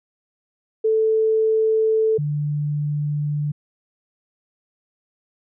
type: tone pair in turn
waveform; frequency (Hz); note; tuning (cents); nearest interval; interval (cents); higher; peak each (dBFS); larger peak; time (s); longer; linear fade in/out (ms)
sine; 440 / 147.56; A4 / D3; 0 / +9; octave + perfect fifth; 1891; first; -15 / -20; first; 0.84-2.18 / 2.18-3.52; neither; 10
effects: none